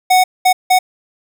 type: tone bursts at uneven times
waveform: square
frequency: 740 Hz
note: F#5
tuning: in tune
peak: -8 dBFS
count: 3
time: 0.1-0.24 / 0.45-0.53 / 0.7-0.79 s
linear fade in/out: 10 ms
effects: none